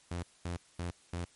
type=tone bursts; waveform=sawtooth; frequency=87 Hz; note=F2; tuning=6 cents flat; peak=-31 dBFS; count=4; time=0.11-1.25 s; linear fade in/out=5 ms; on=120 ms; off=220 ms; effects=white hiss -63 dBFS RMS until 1.35 s + MP3 48 kbps